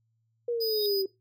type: exponential sweep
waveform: sine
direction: down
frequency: 482.2 to 378.7 Hz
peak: -26 dBFS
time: 0.48-1.06 s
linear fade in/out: 5 ms
type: tone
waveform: square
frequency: 4978 Hz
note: D#8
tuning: in tune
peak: -29 dBFS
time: 0.6-1.03 s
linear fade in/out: 20 ms
type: tone with exponential growth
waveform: square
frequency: 3758 Hz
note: A#7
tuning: 13 cents sharp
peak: -32 dBFS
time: 0.6-0.86 s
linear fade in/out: 1 ms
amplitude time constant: 55 ms
effects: noise-tail reverb RT60 0.2 s tail -18 dB re dry + added 113 Hz sine -70 dBFS peak until 1.2 s